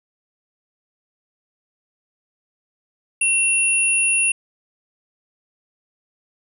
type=tone pair together; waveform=sine; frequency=2720 / 9693 Hz; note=F7 / D#9; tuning=-46 / -46 cents; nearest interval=octave + minor seventh; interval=2200 cents; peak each=-18 dBFS; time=3.21-4.32 s; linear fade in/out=5 ms; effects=none